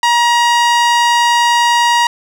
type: tone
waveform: sawtooth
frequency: 950 Hz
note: A#5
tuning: 33 cents sharp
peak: -5 dBFS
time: 0.03-2.07 s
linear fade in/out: 2 ms
effects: low-pass 7000 Hz 12 dB/octave + 7-bit